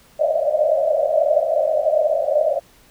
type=band-pass noise; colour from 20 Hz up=white; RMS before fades=-18 dBFS; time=0.19-2.6 s; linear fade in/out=20 ms; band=570 to 650 Hz; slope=96 dB/octave; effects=pink hiss -52 dBFS RMS until 2.9 s